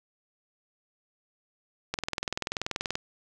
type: click train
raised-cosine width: 0.2 ms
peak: -12 dBFS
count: 22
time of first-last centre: 1.94-2.954 s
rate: 20.7 Hz
effects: none